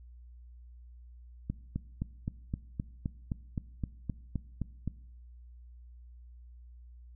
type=click train; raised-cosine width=5 ms; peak=-20 dBFS; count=14; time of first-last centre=1.5-4.877 s; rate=3.85 Hz; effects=noise-tail reverb RT60 0.8 s tail -21 dB re dry + added 60 Hz sine -49 dBFS peak until 7.15 s